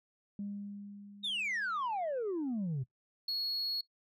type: tone with exponential decay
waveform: sine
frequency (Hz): 202.5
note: G#3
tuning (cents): -43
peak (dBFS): -35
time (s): 0.39-2.46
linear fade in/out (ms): 2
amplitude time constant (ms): 450
type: exponential sweep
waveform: sine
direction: down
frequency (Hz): 3780 to 123.47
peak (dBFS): -30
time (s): 1.23-2.84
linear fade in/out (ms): 20
type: tone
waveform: sine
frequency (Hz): 4334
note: C#8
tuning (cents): -40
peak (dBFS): -30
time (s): 3.28-3.81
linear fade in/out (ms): 5
effects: noise-tail reverb RT60 0.1 s tail -19 dB re dry + tanh soft clip ceiling -31 dBFS